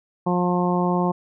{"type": "harmonic tone", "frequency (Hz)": 178.1, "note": "F3", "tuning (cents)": 34, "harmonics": [1, 2, 3, 4, 5, 6], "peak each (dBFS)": [-21, -25, -29, -28, -27, -29], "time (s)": [0.26, 1.12], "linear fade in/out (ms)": 10, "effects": []}